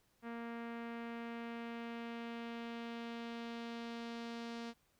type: tone with low-pass filter sweep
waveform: sawtooth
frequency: 233.1 Hz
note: A#3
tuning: in tune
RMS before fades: -45 dBFS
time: 0.22-4.74 s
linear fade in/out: 50 ms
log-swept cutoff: 1900 to 4800 Hz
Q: 1.4
effects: pink hiss -75 dBFS RMS until 4.99 s